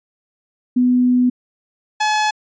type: tone pair in turn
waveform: sine / sawtooth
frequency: 248.8 / 853 Hz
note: B3 / G#5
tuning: +13 / +46 cents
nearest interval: octave + major sixth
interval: 2133 cents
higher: second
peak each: -11 dBFS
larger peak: neither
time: 0.76-1.3 / 2-2.31 s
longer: first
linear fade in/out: 10 ms
effects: resampled to 16000 Hz